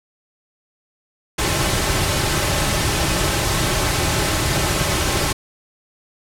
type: noise with comb filter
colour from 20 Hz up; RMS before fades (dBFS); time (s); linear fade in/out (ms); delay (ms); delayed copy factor
pink; -19; 1.38-5.33; 10; 4.2; -0.5
effects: low-pass 11000 Hz 12 dB/octave